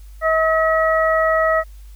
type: harmonic tone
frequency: 641 Hz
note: E5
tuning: 49 cents flat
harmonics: 1 / 2 / 3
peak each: -16 / -19 / -21 dBFS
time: 0.21-1.64 s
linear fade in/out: 50 ms
effects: added 50 Hz sine -36 dBFS peak until 1.95 s + white hiss -55 dBFS RMS until 1.95 s